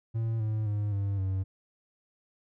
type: tone with pitch steps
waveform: triangle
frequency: 113.3 / 108.5 / 103.9 / 99.49 / 95.27 Hz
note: A#2 / A2 / G#2 / G2 / G2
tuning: -49 / -24 / +1 / +26 / -49 cents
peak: -25 dBFS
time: 0.14-1.44 s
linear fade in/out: 20 ms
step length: 260 ms
effects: none